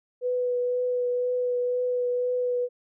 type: tone with vibrato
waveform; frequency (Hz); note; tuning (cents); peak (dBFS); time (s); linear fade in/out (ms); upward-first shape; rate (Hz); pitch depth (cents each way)
sine; 494.4; B4; +2; -23; 0.21-2.69; 50; triangle; 2; 15
effects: none